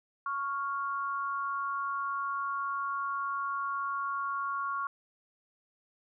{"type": "tone pair together", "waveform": "sine", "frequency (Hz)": [1108.7, 1399.1], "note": ["C#6", "F6"], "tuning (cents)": [0, 3], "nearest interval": "major third", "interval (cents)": 403, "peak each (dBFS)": [-32, -36], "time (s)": [0.26, 4.87], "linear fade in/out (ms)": 2, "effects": []}